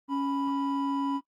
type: tone pair together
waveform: triangle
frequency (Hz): 277.3 / 988.2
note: C#4 / B5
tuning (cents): +1 / +1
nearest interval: octave + minor seventh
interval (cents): 2200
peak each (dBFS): -25 / -31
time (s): 0.08-1.21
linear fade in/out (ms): 50
effects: noise-tail reverb RT60 0.1 s tail -18 dB re dry + Opus 32 kbps